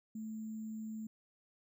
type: tone with sample-and-hold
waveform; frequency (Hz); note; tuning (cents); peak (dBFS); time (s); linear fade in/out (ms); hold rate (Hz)
sine; 218.8; A3; -9; -40; 0.15-1.07; 5; 7350
effects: none